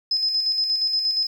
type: tone with tremolo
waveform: sine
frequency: 5100 Hz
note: D#8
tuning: 42 cents sharp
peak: -18 dBFS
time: 0.11-1.27 s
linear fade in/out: 5 ms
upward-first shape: square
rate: 8.5 Hz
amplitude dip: 40%
effects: 8-bit